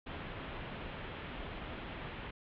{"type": "low-pass noise", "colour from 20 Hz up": "pink", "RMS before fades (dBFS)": -44, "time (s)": [0.06, 2.31], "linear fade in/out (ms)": 10, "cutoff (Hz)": 3400, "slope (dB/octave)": 48, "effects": []}